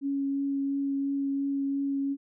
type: tone with vibrato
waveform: sine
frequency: 277.2 Hz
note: C#4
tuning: in tune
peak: -26 dBFS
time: 0.01-2.17 s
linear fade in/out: 50 ms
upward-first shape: triangle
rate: 2.9 Hz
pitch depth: 11 cents each way
effects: none